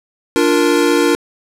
square chord, Bb major, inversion first, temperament equal, 293.7 / 349.2 / 466.2 Hz, D4 / F4 / Bb4, 0 / 0 / 0 cents, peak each -16 dBFS, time 0.36-1.15 s, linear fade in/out 0 ms, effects low-pass 12000 Hz 12 dB/octave

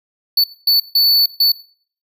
square tone bursts at uneven times, 4476 Hz, C#8, 16 cents sharp, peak -10 dBFS, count 4, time 0.37-0.44 / 0.67-0.8 / 0.95-1.26 / 1.4-1.52 s, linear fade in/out 5 ms, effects noise-tail reverb RT60 0.5 s tail -20 dB re dry

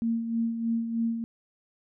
sine tone with tremolo, 229.5 Hz, A#3, 27 cents flat, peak -23 dBFS, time 0.02-1.24 s, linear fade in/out 0 ms, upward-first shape sine, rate 3.2 Hz, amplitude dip 55%, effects none

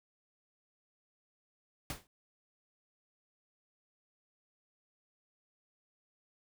pink noise with exponential decay, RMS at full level -36 dBFS, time 1.9-2.07 s, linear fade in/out 1 ms, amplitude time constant 36 ms, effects none

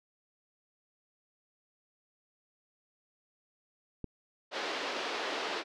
click, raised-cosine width 3 ms, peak -25 dBFS, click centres 4.043 s
pink band-pass noise, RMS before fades -36 dBFS, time 4.51-5.64 s, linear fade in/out 50 ms, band 340 to 4700 Hz, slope 24 dB/octave
effects none

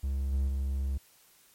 triangle tone with level steps, 67.8 Hz, C#2, 38 cents flat, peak -26 / -23 / -26 dBFS, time 0.03-0.98 s, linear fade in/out 10 ms, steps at 0.32 / 0.47 s, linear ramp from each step 20 ms, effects white hiss -61 dBFS RMS until 1.54 s + MP3 64 kbps

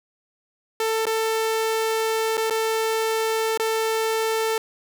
sawtooth tone with dropouts, 444.6 Hz, A4, 18 cents sharp, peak -17 dBFS, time 0.8-4.58 s, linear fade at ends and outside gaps 2 ms, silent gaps 1.055-1.067 / 2.371-2.377 / 2.499-2.507 / 3.575-3.597 s, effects none

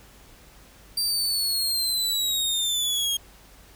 sawtooth linear sweep, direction down, 4710 to 3238 Hz, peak -20 dBFS, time 0.97-3.17 s, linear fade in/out 5 ms, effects added 50 Hz sine -53 dBFS peak until 3.75 s + pink hiss -52 dBFS RMS until 3.75 s

